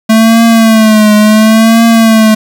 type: tone with vibrato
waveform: square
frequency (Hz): 220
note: A3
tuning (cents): 0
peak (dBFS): -3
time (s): 0.09-2.35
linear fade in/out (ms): 10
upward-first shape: triangle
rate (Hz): 0.71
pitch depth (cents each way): 80
effects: 7-bit